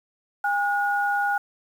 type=tone pair together; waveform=sine; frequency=811 / 1445 Hz; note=G#5 / F#6; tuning=-41 / -41 cents; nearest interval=minor seventh; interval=1000 cents; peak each=-23 / -24 dBFS; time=0.44-1.38 s; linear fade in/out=5 ms; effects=8-bit